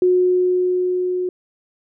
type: tone with level ramp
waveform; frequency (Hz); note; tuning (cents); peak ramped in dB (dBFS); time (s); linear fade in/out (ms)
sine; 363.5; F#4; -31; -11 to -19; 0.02-1.29; 2
effects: none